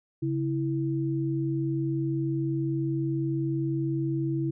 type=tone pair together; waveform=sine; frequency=138 / 328.2 Hz; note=C#3 / E4; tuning=-7 / -8 cents; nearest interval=octave + minor third; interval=1499 cents; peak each=-28 dBFS; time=0.22-4.51 s; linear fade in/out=10 ms; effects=none